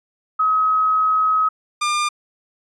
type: tone pair in turn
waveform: sine / sawtooth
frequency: 1273 / 1201.6 Hz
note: D#6 / D6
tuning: +39 / +39 cents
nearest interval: minor second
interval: 100 cents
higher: first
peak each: -14 dBFS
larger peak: neither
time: 0.39-1.49 / 1.81-2.09 s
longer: first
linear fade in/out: 10 ms
effects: resampled to 22050 Hz